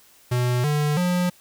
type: tone with pitch steps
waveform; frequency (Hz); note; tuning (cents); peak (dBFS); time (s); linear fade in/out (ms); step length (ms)
square; 123.47 / 148.54 / 178.69; B2 / D3 / F3; 0 / +20 / +40; -20; 0.31-1.3; 10; 330
effects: white hiss -54 dBFS RMS until 1.4 s